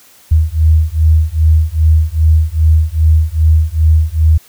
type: beating tone pair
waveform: sine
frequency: 77.78 / 80.28 Hz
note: D#2 / E2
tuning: 0 / -45 cents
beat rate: 2.5 Hz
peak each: -10 dBFS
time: 0.31-4.38 s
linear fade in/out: 10 ms
effects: white hiss -44 dBFS RMS until 4.48 s